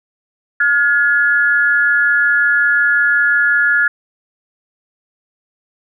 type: tone pair together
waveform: sine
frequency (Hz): 1425.5 / 1700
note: F6 / G#6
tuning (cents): +35 / +40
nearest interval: minor third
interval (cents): 305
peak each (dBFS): -13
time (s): 0.6-3.88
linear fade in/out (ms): 5
effects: none